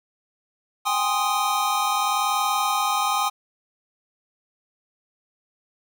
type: chord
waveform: square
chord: Ab major seventh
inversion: third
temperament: equal with one note detuned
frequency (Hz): 784 / 824.9 / 1046.5 / 1244.5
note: G5 / Ab5 / C6 / Eb6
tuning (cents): 0 / -12 / 0 / 0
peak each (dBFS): -29 / -27 / -28 / -25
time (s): 0.85-3.3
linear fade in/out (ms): 20
effects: 9-bit